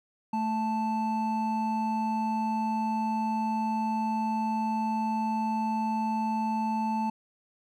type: tone pair together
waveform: triangle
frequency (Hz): 220 / 880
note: A3 / A5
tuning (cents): 0 / 0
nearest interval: 2 octaves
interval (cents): 2400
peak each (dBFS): -27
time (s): 0.33-7.1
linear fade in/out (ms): 5
effects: none